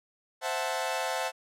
sawtooth chord, F# half-diminished seventh, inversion second, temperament equal, 523.3 / 659.3 / 740 / 880 Hz, C5 / E5 / F#5 / A5, 0 / 0 / 0 / 0 cents, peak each -31 dBFS, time 0.41-1.32 s, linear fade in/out 50 ms, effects low-pass 12000 Hz 12 dB/octave

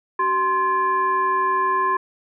sine tone with frequency modulation, 1046.5 Hz, C6, in tune, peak -17 dBFS, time 0.19-1.97 s, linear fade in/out 5 ms, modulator 667 Hz, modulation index 0.62, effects none

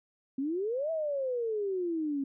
sine exponential two-way sweep, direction up then down, 258.6 to 659.3 to 269.7 Hz, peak -29 dBFS, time 0.38-2.24 s, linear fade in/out 5 ms, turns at 0.91 s, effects none

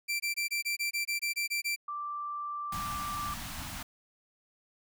sawtooth tone bursts, 2349 Hz, D7, in tune, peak -26 dBFS, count 12, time 0.08-1.762 s, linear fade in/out 20 ms, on 120 ms, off 22 ms
sine tone, 1174.7 Hz, D6, in tune, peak -34 dBFS, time 1.88-3.34 s, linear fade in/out 5 ms
pink band-stop noise, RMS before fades -40 dBFS, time 2.72-3.83 s, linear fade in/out 5 ms, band 290 to 670 Hz, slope 48 dB/octave
effects none

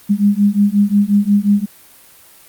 sine beating tone pair, 200.9 / 206.5 Hz, G3 / G#3, +43 / -10 cents, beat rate 5.6 Hz, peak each -13 dBFS, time 0.09-1.66 s, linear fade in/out 20 ms, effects white hiss -44 dBFS RMS until 2.48 s + Opus 32 kbps

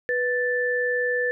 sine tone pair together, 492.6 / 1760 Hz, B4 / A6, -5 / 0 cents, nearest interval octave + minor seventh, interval 2205 cents, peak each -24 dBFS, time 0.09-1.31 s, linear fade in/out 0 ms, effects none

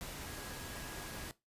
sine tone in noise, 1652 Hz, G#6, 10 cents flat, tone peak -54 dBFS, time 0.27-1.28 s, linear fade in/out 0 ms, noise pink, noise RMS -45 dBFS, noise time 0.01-1.31 s, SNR -12 dB, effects noise-tail reverb RT60 0.2 s tail -18 dB re dry + resampled to 32000 Hz

